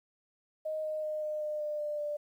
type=tone with pitch steps; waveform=sine; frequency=623 / 618.3 / 613.7 / 609.1 / 604.6 / 600 / 595.6 / 591.1 Hz; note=D#5 / D#5 / D#5 / D#5 / D#5 / D5 / D5 / D5; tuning=+2 / -11 / -24 / -37 / -50 / +37 / +24 / +11 cents; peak=-32 dBFS; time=0.65-2.17 s; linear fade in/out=10 ms; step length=190 ms; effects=11-bit